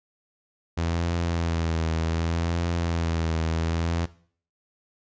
sawtooth tone with vibrato, 83.2 Hz, E2, 17 cents sharp, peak -20 dBFS, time 0.77-4.06 s, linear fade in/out 10 ms, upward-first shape triangle, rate 0.66 Hz, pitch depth 53 cents each way, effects noise-tail reverb RT60 0.5 s tail -18 dB re dry + resampled to 16000 Hz

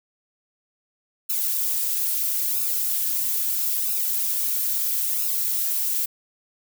violet noise with flanger, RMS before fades -24 dBFS, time 1.29-6.06 s, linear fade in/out 10 ms, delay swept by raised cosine 0.75 to 6.15 ms, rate 0.76 Hz, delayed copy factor +0.9, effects none

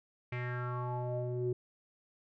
square tone with low-pass filter sweep, 123.47 Hz, B2, in tune, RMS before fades -36 dBFS, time 0.32-1.53 s, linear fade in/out 5 ms, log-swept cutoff 2300 to 350 Hz, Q 5.3, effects none

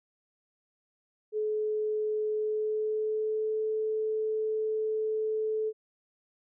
sine tone with pitch glide, 428.1 to 434.8 Hz, A4 to A4, -47 to -21 cents, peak -27 dBFS, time 1.32-5.73 s, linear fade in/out 50 ms, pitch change +26 cents, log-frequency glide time 2.34-3.63 s, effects none

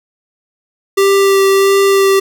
square tone with vibrato, 392 Hz, G4, in tune, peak -8 dBFS, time 0.97-2.2 s, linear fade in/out 10 ms, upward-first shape sine, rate 1.5 Hz, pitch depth 11 cents each way, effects none

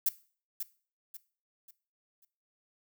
violet noise with echo, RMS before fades -26 dBFS, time 0.06-0.09 s, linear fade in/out 5 ms, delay 540 ms, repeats 4, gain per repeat -9 dB, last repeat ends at 2.25 s, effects noise-tail reverb RT60 0.4 s tail -18 dB re dry

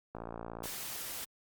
click train, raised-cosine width 1 ms, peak -27 dBFS, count 30, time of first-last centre 0.15-0.657 s, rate 57.2 Hz
white noise, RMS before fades -41 dBFS, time 0.63-1.25 s, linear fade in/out 10 ms
effects Opus 48 kbps

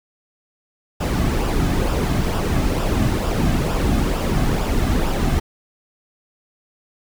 brown noise with flanger, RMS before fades -19 dBFS, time 1-5.4 s, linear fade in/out 10 ms, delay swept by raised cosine 0.47 to 2.17 ms, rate 2.2 Hz, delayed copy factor -0.5, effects none

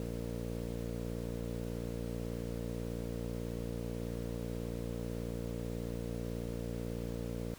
15% pulse tone with low-pass filter, 58.27 Hz, A#1, in tune, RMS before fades -39 dBFS, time 0-7.54 s, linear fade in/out 0 ms, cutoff 430 Hz, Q 7.3, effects pink hiss -54 dBFS RMS until 7.58 s

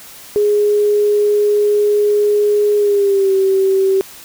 sine tone with pitch glide, 415.3 to 385.3 Hz, G#4 to G4, 0 to -30 cents, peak -10 dBFS, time 0.36-4.01 s, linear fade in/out 0 ms, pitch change -130 cents, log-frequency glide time 2.77-3.32 s, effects white hiss -37 dBFS RMS until 4.24 s

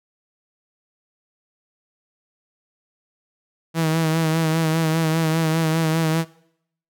sawtooth tone with vibrato, 160.9 Hz, E3, 42 cents flat, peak -14 dBFS, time 3.74-6.25 s, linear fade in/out 50 ms, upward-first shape sine, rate 5 Hz, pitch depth 40 cents each way, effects noise-tail reverb RT60 0.7 s tail -21 dB re dry

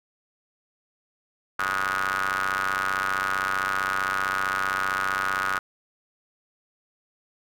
sawtooth ring-modulated tone, 95.4 Hz, G2, 47 cents flat, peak -17 dBFS, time 1.59-5.59 s, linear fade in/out 5 ms, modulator 1350 Hz, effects none

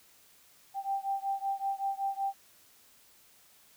sine beating tone pair, 784 / 789.3 Hz, G5 / G5, 0 / +12 cents, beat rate 5.3 Hz, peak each -33 / -34 dBFS, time 0.74-2.34 s, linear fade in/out 50 ms, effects white hiss -61 dBFS RMS until 3.76 s

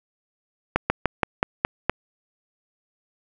slowing click train, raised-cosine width 0.5 ms, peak -3 dBFS, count 7, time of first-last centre 0.76-1.896 s, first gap 140 ms, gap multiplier 1.12, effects none

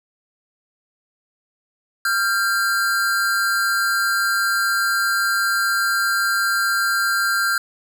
square tone pair together, 1384 / 1589 Hz, F6 / G6, -16 / +23 cents, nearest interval major second, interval 239 cents, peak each -21 dBFS, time 2.05-7.58 s, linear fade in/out 2 ms, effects none

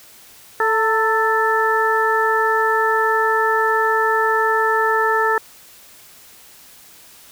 harmonic tone with a mistuned harmonic, 440 Hz, A4, in tune, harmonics 1 / 2 / 3 / 4, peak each -20 / -20 / -20 / -20 dBFS, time 0.6-5.38 s, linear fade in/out 2 ms, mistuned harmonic 2, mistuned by +36 cents, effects white hiss -45 dBFS RMS until 7.31 s

